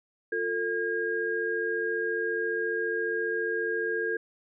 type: tone cluster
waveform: sine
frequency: 353.5 / 448.1 / 1624 Hz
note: F4 / A4 / G#6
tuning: +21 / +32 / -39 cents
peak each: -34 / -30 / -30 dBFS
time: 0.32-4.17 s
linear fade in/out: 5 ms
effects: none